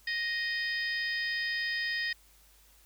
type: harmonic tone with a mistuned harmonic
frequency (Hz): 622.3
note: D#5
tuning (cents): 0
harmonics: 3 / 4 / 5 / 6 / 7 / 8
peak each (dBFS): -31 / -43 / -44 / -44 / -47 / -38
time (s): 0.07-2.13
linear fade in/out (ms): 5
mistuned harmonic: 6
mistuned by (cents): -22
effects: added 50 Hz sine -62 dBFS peak until 2.85 s + white hiss -62 dBFS RMS until 2.85 s

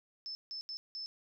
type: tone bursts at uneven times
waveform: sine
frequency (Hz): 5260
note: E8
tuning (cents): -5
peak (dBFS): -39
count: 4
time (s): 0.26-0.35 / 0.51-0.61 / 0.69-0.77 / 0.95-1.06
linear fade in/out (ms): 0
effects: none

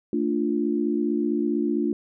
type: chord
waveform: sine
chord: D minor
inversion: second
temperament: equal with one note detuned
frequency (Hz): 224.8 / 293.7 / 349.2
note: A3 / D4 / F4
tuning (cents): +37 / 0 / 0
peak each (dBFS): -26 / -25 / -26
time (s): 0.13-1.93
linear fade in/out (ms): 2
effects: none

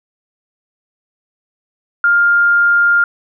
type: tone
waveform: sine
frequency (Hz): 1404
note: F6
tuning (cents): +9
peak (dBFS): -8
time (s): 2.04-3.04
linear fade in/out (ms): 2
effects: none

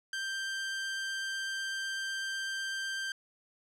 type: tone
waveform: sawtooth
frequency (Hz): 1573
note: G6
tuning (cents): +6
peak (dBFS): -30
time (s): 0.13-3.12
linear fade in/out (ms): 2
effects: low-pass 8000 Hz 12 dB/octave

